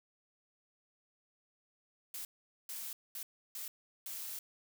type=noise bursts at uneven times; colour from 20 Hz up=blue; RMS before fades=-43 dBFS; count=5; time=2.14-2.25 / 2.69-2.93 / 3.15-3.23 / 3.55-3.68 / 4.06-4.39 s; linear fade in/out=2 ms; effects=none